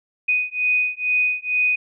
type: beating tone pair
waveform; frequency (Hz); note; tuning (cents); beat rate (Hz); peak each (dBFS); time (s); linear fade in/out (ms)
sine; 2489 / 2491.2; D#7 / D#7; 0 / +2; 2.2; -21; 0.28-1.76; 10
effects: none